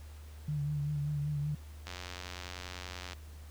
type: tone with vibrato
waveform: sine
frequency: 146.83 Hz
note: D3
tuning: in tune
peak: -31 dBFS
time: 0.48-1.55 s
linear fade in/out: 5 ms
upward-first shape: triangle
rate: 5.2 Hz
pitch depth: 49 cents each way
type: click train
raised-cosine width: 0.2 ms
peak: -24 dBFS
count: 115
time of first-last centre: 1.87-3.132 s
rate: 90.3 Hz
effects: added 75 Hz sine -46 dBFS peak until 3.5 s + pink hiss -59 dBFS RMS until 3.5 s